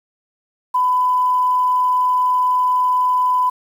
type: tone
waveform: sine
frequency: 1002 Hz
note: B5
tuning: 25 cents sharp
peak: -13 dBFS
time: 0.74-3.5 s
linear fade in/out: 10 ms
effects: 7-bit